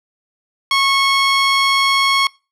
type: tone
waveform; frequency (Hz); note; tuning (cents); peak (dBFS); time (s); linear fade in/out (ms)
15% pulse; 1096; C#6; -20; -6; 0.71-2.27; 2
effects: noise-tail reverb RT60 0.3 s tail -24 dB re dry + low-pass 8000 Hz 12 dB/octave